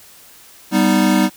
square chord, G augmented, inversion none, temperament equal, 196 / 246.9 / 311.1 Hz, G3 / B3 / D#4, 0 / 0 / 0 cents, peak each -16 / -18 / -17 dBFS, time 0.71-1.3 s, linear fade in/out 50 ms, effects white hiss -44 dBFS RMS until 1.36 s

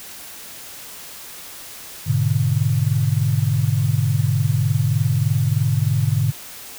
sine chord, G# diminished, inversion none, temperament equal, 103.83 / 123.47 / 146.83 Hz, G#2 / B2 / D3, 0 / 0 / 0 cents, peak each -20 dBFS, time 2.06-6.32 s, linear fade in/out 20 ms, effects white hiss -37 dBFS RMS until 6.78 s

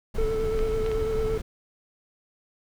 brown noise, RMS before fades -29 dBFS, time 0.14-1.42 s, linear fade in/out 10 ms
triangle tone with vibrato, 440 Hz, A4, in tune, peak -23 dBFS, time 0.18-1.38 s, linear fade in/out 5 ms, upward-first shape sine, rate 9 Hz, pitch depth 23 cents each way
clicks, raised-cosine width 0.3 ms, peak -21 dBFS, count 3, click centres 0.591 / 0.863 / 0.916 s
effects none

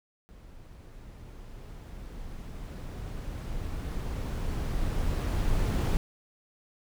brown noise with level ramp, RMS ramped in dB -49 to -25 dBFS, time 0.29-5.97 s, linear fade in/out 0 ms, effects none

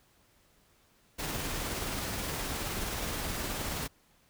pink noise with tremolo, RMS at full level -34 dBFS, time 1.18-3.88 s, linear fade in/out 20 ms, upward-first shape triangle, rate 19 Hz, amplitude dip 25%, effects pink hiss -66 dBFS RMS until 4.29 s

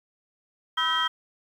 sine tone cluster, 987 / 1292 / 1546 / 1920 / 3194 Hz, B5 / E6 / G6 / B6 / G7, -1 / -35 / -24 / -49 / +32 cents, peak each -30 / -26 / -31 / -31 / -25 dBFS, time 0.77-1.08 s, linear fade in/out 10 ms, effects tanh soft clip ceiling -15 dBFS + 9-bit

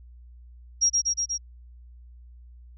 sine tone with echo, 5630 Hz, F8, 13 cents sharp, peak -17 dBFS, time 0.81-0.9 s, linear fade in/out 20 ms, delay 120 ms, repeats 4, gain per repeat -2 dB, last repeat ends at 1.38 s, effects added 60 Hz sine -45 dBFS peak until 2.77 s

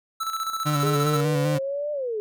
square tone with tremolo, 1318.5 Hz, E6, in tune, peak -25 dBFS, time 0.2-1.21 s, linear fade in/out 10 ms, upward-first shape square, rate 15 Hz, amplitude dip 55%
35% pulse tone with vibrato, 146.83 Hz, D3, in tune, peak -20 dBFS, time 0.65-1.59 s, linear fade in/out 20 ms, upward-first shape square, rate 5 Hz, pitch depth 36 cents each way
sine exponential two-way sweep, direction up then down, 411.5 to 600 to 411.5 Hz, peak -25 dBFS, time 0.83-2.2 s, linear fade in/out 0 ms, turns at 1.92 s
effects none

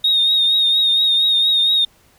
sine tone with vibrato, 3716 Hz, A#7, 6 cents flat, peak -11 dBFS, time 0.04-1.85 s, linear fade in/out 5 ms, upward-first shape triangle, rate 4.3 Hz, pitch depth 47 cents each way, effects tanh soft clip ceiling -8 dBFS + pink hiss -54 dBFS RMS until 2.18 s

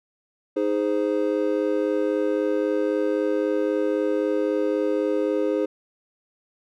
triangle chord, Ab major, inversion second, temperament just, 311.5 / 415.3 / 519.1 Hz, Eb4 / Ab4 / C5, +2 / 0 / -14 cents, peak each -23 dBFS, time 0.56-5.66 s, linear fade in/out 10 ms, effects none

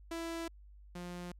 sawtooth tone pair in turn, 332.3 / 176.64 Hz, E4 / F3, +14 / +20 cents, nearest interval major seventh, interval 1094 cents, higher first, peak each -34 / -38 dBFS, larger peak first, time 0.11-0.48 / 0.95-1.32 s, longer neither, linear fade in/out 5 ms, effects added 50 Hz sine -53 dBFS peak until 1.39 s + low-pass 12000 Hz 12 dB/octave

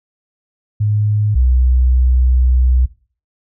sine tone pair in turn, 105.2 / 62.9 Hz, G#2 / B1, +23 / +32 cents, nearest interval major sixth, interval 891 cents, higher first, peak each -12 / -9 dBFS, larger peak second, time 0.8-1.35 / 1.35-2.86 s, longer second, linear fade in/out 10 ms, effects noise-tail reverb RT60 0.4 s tail -18 dB re dry

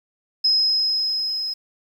sine tone with level ramp, 5110 Hz, D#8, 45 cents sharp, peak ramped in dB -14 to -24 dBFS, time 0.44-1.54 s, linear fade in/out 10 ms, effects 8-bit

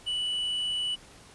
triangle tone, 2960 Hz, F#7, in tune, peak -26 dBFS, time 0.06-0.96 s, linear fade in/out 20 ms, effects pink hiss -52 dBFS RMS until 1.34 s + resampled to 24000 Hz

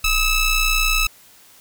sawtooth ring-modulated tone, 1300 Hz, E6, 24 cents flat, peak -9 dBFS, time 0.04-1.07 s, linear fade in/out 5 ms, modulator 1330 Hz, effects white hiss -49 dBFS RMS until 1.6 s

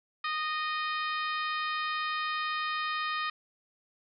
harmonic tone with a mistuned harmonic, 618 Hz, D#5, 12 cents flat, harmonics 2 / 3 / 4 / 5 / 6 / 7 / 8, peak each -32 / -36 / -39 / -43 / -42 / -46 / -48 dBFS, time 0.24-3.3 s, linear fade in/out 5 ms, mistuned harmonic 7, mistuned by -44 cents, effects none

